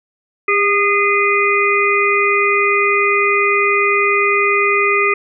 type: harmonic tone with a mistuned harmonic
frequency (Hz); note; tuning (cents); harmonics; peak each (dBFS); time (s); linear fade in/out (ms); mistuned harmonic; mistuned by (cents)
410; G#4; -22; 1 / 3 / 5 / 6; -17 / -17 / -17 / -17; 0.48-5.14; 5; 1; -31
effects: none